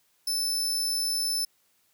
sawtooth tone, 5274 Hz, E8, in tune, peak -23 dBFS, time 0.27-1.45 s, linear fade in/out 5 ms, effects white hiss -68 dBFS RMS until 1.93 s + high-pass 60 Hz 12 dB/octave

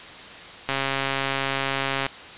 click train, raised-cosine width 0.3 ms, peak -8 dBFS, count 188, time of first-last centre 0.69-2.065 s, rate 136 Hz, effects white hiss -40 dBFS RMS until 2.37 s + resampled to 8000 Hz

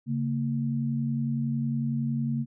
sine tone pair together, 138.59 / 229.5 Hz, C#3 / A#3, 0 / -27 cents, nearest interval major sixth, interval 873 cents, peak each -28 dBFS, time 0.06-2.46 s, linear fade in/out 50 ms, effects none

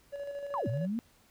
triangle tone with tremolo, 567 Hz, C#5, 39 cents sharp, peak -33 dBFS, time 0.12-0.87 s, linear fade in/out 20 ms, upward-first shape square, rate 13 Hz, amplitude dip 40%
sine linear two-way sweep, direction down then up, 1165 to 104.2 to 240.9 Hz, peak -30 dBFS, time 0.54-0.99 s, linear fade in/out 0 ms, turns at 0.68 s
effects pink hiss -64 dBFS RMS until 1.3 s

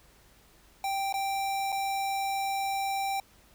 square tone with dropouts, 784 Hz, G5, in tune, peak -29 dBFS, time 0.84-3.2 s, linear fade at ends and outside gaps 2 ms, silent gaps 1.126-1.14 / 1.721-1.725 s, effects added 50 Hz sine -64 dBFS peak until 3.54 s + pink hiss -60 dBFS RMS until 3.54 s

